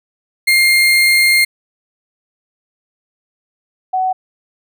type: tone pair in turn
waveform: 35% pulse / sine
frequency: 2118 / 748.8 Hz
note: C7 / F#5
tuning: +21 / +20 cents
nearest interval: octave + tritone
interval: 1801 cents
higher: first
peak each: -7 / -13 dBFS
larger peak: first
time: 0.47-1.45 / 3.93-4.13 s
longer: first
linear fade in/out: 10 ms
effects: none